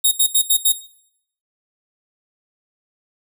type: tone bursts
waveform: 5% pulse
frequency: 3729 Hz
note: A#7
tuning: in tune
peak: -4 dBFS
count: 5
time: 0.04-0.724 s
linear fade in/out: 10 ms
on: 76 ms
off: 76 ms
effects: noise-tail reverb RT60 0.7 s tail -17 dB re dry